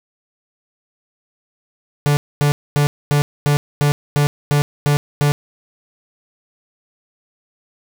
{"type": "tone bursts", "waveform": "45% pulse", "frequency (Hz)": 145.6, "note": "D3", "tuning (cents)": -15, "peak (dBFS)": -12, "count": 10, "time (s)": [2.06, 5.32], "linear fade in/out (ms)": 0, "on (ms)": 110, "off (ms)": 240, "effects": []}